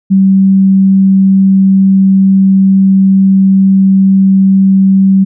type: tone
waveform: sine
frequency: 192.7 Hz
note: G3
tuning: 29 cents flat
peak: -3 dBFS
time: 0.1-5.25 s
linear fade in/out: 20 ms
effects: none